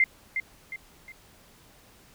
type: tone with echo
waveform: sine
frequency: 2093 Hz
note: C7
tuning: in tune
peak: -17 dBFS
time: 0-0.04 s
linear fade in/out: 2 ms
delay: 360 ms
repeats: 3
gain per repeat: -8 dB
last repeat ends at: 1.12 s
effects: pink hiss -56 dBFS RMS until 2.14 s